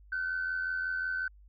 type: tone pair together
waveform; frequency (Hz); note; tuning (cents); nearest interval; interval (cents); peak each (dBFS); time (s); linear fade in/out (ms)
sine; 1438.5 / 1524; F#6 / G6; -49 / -49; minor second; 100; -38 / -30; 0.12-1.28; 5
effects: tanh soft clip ceiling -25 dBFS + added 50 Hz sine -53 dBFS peak until 1.48 s